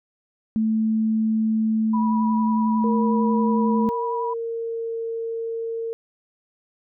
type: tone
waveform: sine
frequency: 220 Hz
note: A3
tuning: in tune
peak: -18 dBFS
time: 0.56-3.89 s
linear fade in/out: 0 ms
type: tone with vibrato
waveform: sine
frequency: 976 Hz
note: B5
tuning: 21 cents flat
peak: -25 dBFS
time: 1.93-4.34 s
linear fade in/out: 10 ms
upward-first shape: sine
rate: 11 Hz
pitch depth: 26 cents each way
type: tone with pitch glide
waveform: sine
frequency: 467.2 to 456.5 Hz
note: A#4 to A#4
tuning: +4 to -36 cents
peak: -25 dBFS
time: 2.84-5.93 s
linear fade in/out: 0 ms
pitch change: -40 cents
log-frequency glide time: 3.35-4.99 s
effects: none